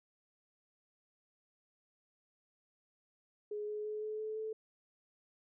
sine tone with pitch steps, 418.7 / 422.3 / 426 / 429.7 / 433.5 / 437.2 Hz, G#4 / G#4 / G#4 / A4 / A4 / A4, +14 / +29 / +44 / -41 / -26 / -11 cents, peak -37 dBFS, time 3.51-4.53 s, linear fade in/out 5 ms, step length 170 ms, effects none

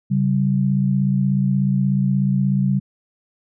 sine tone pair together, 136.61 / 193.2 Hz, C#3 / G3, -25 / -25 cents, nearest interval tritone, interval 600 cents, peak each -18 dBFS, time 0.1-2.8 s, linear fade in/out 20 ms, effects none

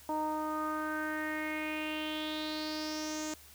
sawtooth tone with low-pass filter sweep, 308.5 Hz, D#4, 15 cents flat, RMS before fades -36 dBFS, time 0.09-3.34 s, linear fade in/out 2 ms, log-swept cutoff 870 to 7000 Hz, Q 5.5, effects added 73 Hz sine -61 dBFS peak until 3.54 s + white hiss -56 dBFS RMS until 3.54 s

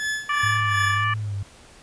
40% pulse tone with tremolo, 1723 Hz, A6, 37 cents flat, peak -22 dBFS, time 0-1.04 s, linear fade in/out 0 ms, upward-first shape sine, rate 2.7 Hz, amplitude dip 85%
harmonic tone, 585 Hz, D5, 7 cents flat, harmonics 2 / 3 / 4 / 5, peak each -23 / -25 / -31 / -34 dBFS, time 0.29-1.14 s, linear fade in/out 5 ms
sine tone with vibrato, 103.83 Hz, G#2, in tune, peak -25 dBFS, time 0.43-1.43 s, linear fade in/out 5 ms, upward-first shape sine, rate 1.8 Hz, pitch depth 75 cents each way
effects pink hiss -49 dBFS RMS until 1.82 s + resampled to 22050 Hz

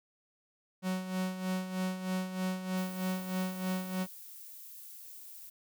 45% pulse tone with tremolo, 185.8 Hz, F#3, 7 cents sharp, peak -30 dBFS, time 0.82-4.07 s, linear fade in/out 50 ms, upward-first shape sine, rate 3.2 Hz, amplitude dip 65%
violet noise, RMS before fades -49 dBFS, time 2.77-5.5 s, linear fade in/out 10 ms
effects none

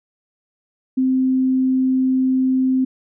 sine tone, 260 Hz, C4, 11 cents flat, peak -14 dBFS, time 0.97-2.85 s, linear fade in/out 10 ms, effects none

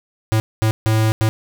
square tone bursts at uneven times, 110 Hz, A2, in tune, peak -14 dBFS, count 4, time 0.32-0.4 / 0.62-0.71 / 0.86-1.12 / 1.21-1.29 s, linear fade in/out 0 ms, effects none

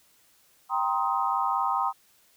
sine chord, C minor seventh, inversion second, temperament just, 784.9 / 941.9 / 1046.5 / 1255.8 Hz, G5 / Bb5 / C6 / Eb6, +2 / +18 / 0 / +16 cents, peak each -29 dBFS, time 0.69-1.93 s, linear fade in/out 50 ms, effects white hiss -62 dBFS RMS until 2.36 s

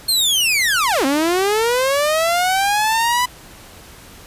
sawtooth linear two-way sweep, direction down then up, 4300 to 261.6 to 1001 Hz, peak -11 dBFS, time 0.08-3.26 s, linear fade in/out 10 ms, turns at 1.05 s, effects pink hiss -41 dBFS RMS until 4.26 s + resampled to 32000 Hz

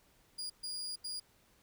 35% pulse tone bursts at uneven times, 4856 Hz, D#8, 43 cents flat, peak -37 dBFS, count 3, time 0.38-0.5 / 0.63-0.96 / 1.04-1.2 s, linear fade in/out 10 ms, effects pink hiss -68 dBFS RMS until 1.62 s

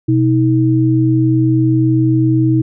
sine tone pair together, 125.5 / 318.4 Hz, B2 / D#4, +28 / +40 cents, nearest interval octave + major third, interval 1612 cents, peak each -12 dBFS, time 0.08-2.62 s, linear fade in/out 10 ms, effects none

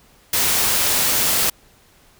white noise, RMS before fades -18 dBFS, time 0.33-1.5 s, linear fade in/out 5 ms, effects pink hiss -53 dBFS RMS until 2.19 s

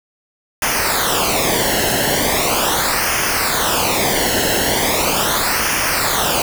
pink noise with flanger, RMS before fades -17 dBFS, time 0.62-6.42 s, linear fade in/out 2 ms, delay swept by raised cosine 0.25 to 0.85 ms, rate 0.39 Hz, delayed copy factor -0.75, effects none

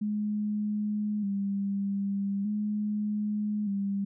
sine tone with vibrato, 204.1 Hz, G#3, 30 cents flat, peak -27 dBFS, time 0.01-4.05 s, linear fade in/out 10 ms, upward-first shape square, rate 0.41 Hz, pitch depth 47 cents each way, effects none

